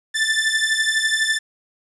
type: beating tone pair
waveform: sawtooth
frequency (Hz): 1760 / 1772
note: A6 / A6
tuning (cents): 0 / +12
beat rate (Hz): 12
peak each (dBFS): -17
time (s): 0.14-1.39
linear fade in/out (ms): 20
effects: resampled to 24000 Hz + 8-bit